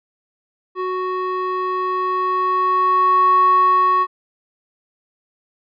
square tone with band-pass filter sweep, 370 Hz, F#4, in tune, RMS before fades -17 dBFS, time 0.75-4.07 s, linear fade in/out 50 ms, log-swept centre 800 to 1200 Hz, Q 7, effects resampled to 11025 Hz

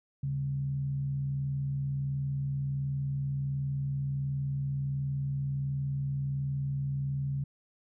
sine tone with frequency modulation, 138.59 Hz, C#3, in tune, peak -29 dBFS, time 0.23-7.44 s, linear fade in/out 5 ms, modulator 61.4 Hz, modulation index 0.28, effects none

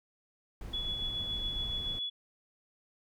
brown noise, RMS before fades -41 dBFS, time 0.61-1.99 s, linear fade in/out 2 ms
sine tone with tremolo, 3400 Hz, G#7, 40 cents sharp, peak -32 dBFS, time 0.73-2.1 s, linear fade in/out 10 ms, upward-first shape sine, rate 7.1 Hz, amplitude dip 35%
effects none

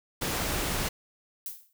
pink noise, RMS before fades -30 dBFS, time 0.21-0.89 s, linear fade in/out 10 ms
violet noise with exponential decay, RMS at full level -33 dBFS, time 1.46-1.73 s, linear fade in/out 2 ms, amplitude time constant 58 ms
effects none

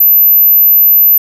sine tone, 12080 Hz, F#9, 35 cents sharp, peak -3 dBFS, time 0-1.18 s, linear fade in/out 5 ms, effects none

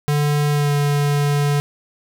square tone with pitch glide, 146.83 to 144.64 Hz, D3 to D3, 0 to -26 cents, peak -16 dBFS, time 0.08-1.6 s, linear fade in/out 0 ms, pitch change -26 cents, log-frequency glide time 0.51-0.72 s, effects none

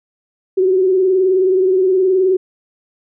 sine tone with vibrato, 374.9 Hz, F#4, 23 cents sharp, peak -10 dBFS, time 0.57-2.37 s, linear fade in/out 10 ms, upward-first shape triangle, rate 19 Hz, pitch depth 64 cents each way, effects none

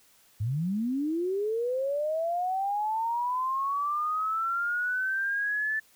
sine linear sweep, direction up, 97.8 to 1760 Hz, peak -26 dBFS, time 0.4-5.8 s, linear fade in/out 10 ms, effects white hiss -61 dBFS RMS until 5.95 s

